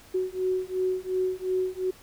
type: beating tone pair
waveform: sine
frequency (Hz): 370 / 372.8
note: F#4 / F#4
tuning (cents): 0 / +13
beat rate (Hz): 2.8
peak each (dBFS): -28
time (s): 0.14-1.91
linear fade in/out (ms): 10
effects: pink hiss -52 dBFS RMS until 2.02 s